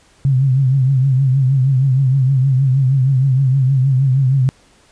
sine tone with vibrato, 132.9 Hz, C3, 27 cents sharp, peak -10 dBFS, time 0.25-4.49 s, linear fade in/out 0 ms, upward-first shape triangle, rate 6.4 Hz, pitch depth 98 cents each way, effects pink hiss -51 dBFS RMS until 4.91 s + resampled to 22050 Hz

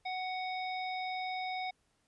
harmonic tone with a mistuned harmonic, 743 Hz, F#5, 7 cents sharp, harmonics 1 / 3 / 5 / 7, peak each -36 / -41 / -46 / -51 dBFS, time 0.05-1.71 s, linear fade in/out 10 ms, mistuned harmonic 7, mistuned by -41 cents, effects pink hiss -75 dBFS RMS until 2.07 s + resampled to 24000 Hz

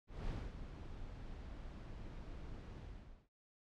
brown noise with ADSR envelope, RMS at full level -40 dBFS, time 0.07-3.29 s, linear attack 210 ms, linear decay 240 ms, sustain -9 dB, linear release 500 ms, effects low-pass 5000 Hz 12 dB/octave

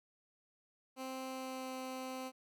15% pulse tone with pitch glide, 261.6 to 259.5 Hz, C4 to C4, 0 to -14 cents, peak -35 dBFS, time 0.96-2.32 s, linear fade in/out 50 ms, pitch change -14 cents, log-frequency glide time 1.29-1.75 s, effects none

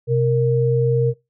sine tone pair together, 128.2 / 464.8 Hz, C3 / A#4, -35 / -5 cents, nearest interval octave + minor seventh, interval 2230 cents, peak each -17 dBFS, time 0.07-1.14 s, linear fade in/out 50 ms, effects noise-tail reverb RT60 0.2 s tail -20 dB re dry

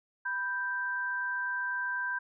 sine tone pair together, 987.8 / 1568 Hz, B5 / G6, 0 / 0 cents, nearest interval minor sixth, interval 800 cents, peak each -37 / -31 dBFS, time 0.25-2.19 s, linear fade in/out 10 ms, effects none

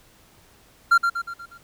triangle tone with echo, 1383 Hz, F6, 17 cents flat, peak -10 dBFS, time 0.91-0.98 s, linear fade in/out 10 ms, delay 120 ms, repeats 5, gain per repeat -6 dB, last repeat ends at 1.58 s, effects pink hiss -55 dBFS RMS until 1.63 s

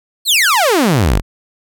sawtooth exponential sweep, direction down, 4488 to 36.71 Hz, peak -6 dBFS, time 0.25-1.22 s, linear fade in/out 50 ms, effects none

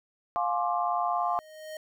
sine chord, D half-diminished seventh, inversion first, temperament just, 704.8 / 845.8 / 1057.2 / 1174.7 Hz, F5 / Ab5 / C6 / D6, +16 / +31 / +18 / 0 cents, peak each -28 / -33 / -31 / -33 dBFS, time 0.36-1.39 s, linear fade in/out 0 ms
square tone with exponential growth, 622 Hz, D#5, 1 cent flat, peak -36 dBFS, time 0.85-1.77 s, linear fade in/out 2 ms, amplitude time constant 200 ms
effects none

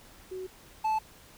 sine / triangle tone pair in turn, 372.7 / 872.2 Hz, F#4 / A5, +13 / -15 cents, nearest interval octave + minor third, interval 1472 cents, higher second, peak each -35 / -23 dBFS, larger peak second, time 0.31-0.47 / 0.84-0.99 s, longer first, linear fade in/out 10 ms, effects pink hiss -54 dBFS RMS until 1.37 s

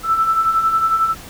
sine beating tone pair, 1314 / 1325 Hz, E6 / E6, -6 / +9 cents, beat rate 11 Hz, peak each -22 / -14 dBFS, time 0.03-1.15 s, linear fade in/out 50 ms, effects pink hiss -37 dBFS RMS until 1.29 s

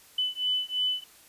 sine beating tone pair, 3000 / 3003 Hz, F#7 / F#7, +23 / +25 cents, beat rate 3 Hz, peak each -29 dBFS, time 0.18-1.04 s, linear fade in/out 5 ms, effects white hiss -55 dBFS RMS until 1.28 s + resampled to 32000 Hz

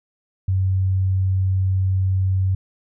sine tone, 94.6 Hz, F#2, 39 cents sharp, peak -16 dBFS, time 0.48-2.55 s, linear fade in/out 5 ms, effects none

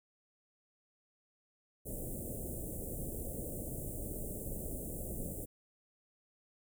pink band-stop noise, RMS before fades -41 dBFS, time 1.85-5.46 s, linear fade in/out 20 ms, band 620 to 8100 Hz, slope 48 dB/octave, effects none

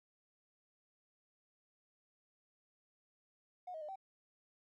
triangle tone with pitch steps, 725 / 634 / 605 / 771 Hz, F#5 / D#5 / D#5 / G5, -35 / +32 / -49 / -29 cents, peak -39 dBFS, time 3.67-3.958 s, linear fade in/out 10 ms, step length 72 ms, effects tanh soft clip ceiling -41 dBFS

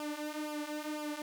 sawtooth tone with flanger, 300.6 Hz, D4, 40 cents sharp, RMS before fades -39 dBFS, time 0-1.22 s, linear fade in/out 2 ms, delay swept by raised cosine 0.49 to 4.29 ms, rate 2 Hz, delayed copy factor -0.75, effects none

